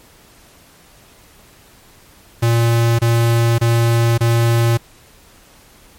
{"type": "tone bursts", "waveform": "square", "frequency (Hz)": 116.54, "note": "A#2", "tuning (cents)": 0, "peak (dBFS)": -12, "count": 4, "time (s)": [2.42, 4.775], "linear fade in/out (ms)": 10, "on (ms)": 570, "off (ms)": 25, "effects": ["pink hiss -47 dBFS RMS until 5.98 s", "MP3 64 kbps"]}